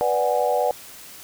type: chord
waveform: sine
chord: G# half-diminished seventh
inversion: first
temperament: equal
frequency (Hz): 493.9 / 587.3 / 740 / 830.6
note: B4 / D5 / F#5 / G#5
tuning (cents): 0 / 0 / 0 / 0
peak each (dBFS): -23 / -23 / -23 / -27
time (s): 0.01-0.71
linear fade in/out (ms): 0
effects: white hiss -42 dBFS RMS until 1.23 s